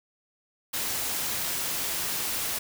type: noise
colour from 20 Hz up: white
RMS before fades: -30 dBFS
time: 0.73-2.59 s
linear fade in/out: 10 ms
effects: none